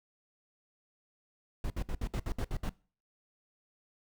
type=noise bursts; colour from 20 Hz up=brown; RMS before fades=-33 dBFS; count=9; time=1.64-2.693 s; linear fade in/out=2 ms; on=61 ms; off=63 ms; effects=noise-tail reverb RT60 0.4 s tail -22 dB re dry